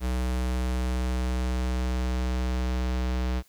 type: tone with low-pass filter sweep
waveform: square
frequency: 62.7 Hz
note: B1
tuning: 27 cents sharp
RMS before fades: -27 dBFS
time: 0-3.43 s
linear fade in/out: 50 ms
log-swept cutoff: 12000 to 5200 Hz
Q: 0.91
effects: white hiss -61 dBFS RMS until 3.48 s

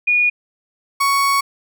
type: tone pair in turn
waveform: sine / 35% pulse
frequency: 2448 / 1113.4 Hz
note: D#7 / C#6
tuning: -29 / +7 cents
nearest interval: octave + major second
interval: 1364 cents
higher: first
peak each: -12 / -12 dBFS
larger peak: neither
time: 0.07-0.3 / 1-1.41 s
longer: second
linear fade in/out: 10 ms
effects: none

